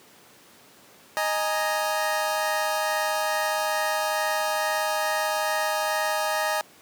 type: chord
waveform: 25% pulse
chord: D# suspended fourth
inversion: none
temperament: equal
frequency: 622.3 / 830.6 / 932.3 Hz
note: D#5 / G#5 / A#5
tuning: 0 / 0 / 0 cents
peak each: -23 / -24 / -27 dBFS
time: 1.17-6.61 s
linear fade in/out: 0 ms
effects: pink hiss -52 dBFS RMS until 6.81 s + high-pass 200 Hz 12 dB/octave